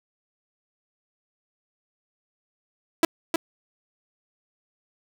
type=tone with echo; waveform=sawtooth; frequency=329.6 Hz; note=E4; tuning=in tune; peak=-11 dBFS; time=3.03-3.05 s; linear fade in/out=2 ms; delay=310 ms; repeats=1; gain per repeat=-5 dB; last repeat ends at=3.36 s; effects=none